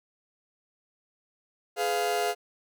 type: chord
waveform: 40% pulse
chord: F diminished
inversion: first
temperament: just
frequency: 419.1 / 502.9 / 698.5 Hz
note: Ab4 / Cb5 / F5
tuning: +16 / +31 / 0 cents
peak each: -29 / -33 / -27 dBFS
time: 1.76-2.35 s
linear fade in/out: 50 ms
effects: none